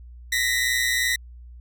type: tone pair together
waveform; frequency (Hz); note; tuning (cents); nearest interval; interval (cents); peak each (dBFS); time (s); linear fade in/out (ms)
sawtooth; 1872 / 1994.8; A#6 / B6; +7 / +17; minor second; 110; -20; 0.32-1.16; 5
effects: added 60 Hz sine -40 dBFS peak until 1.6 s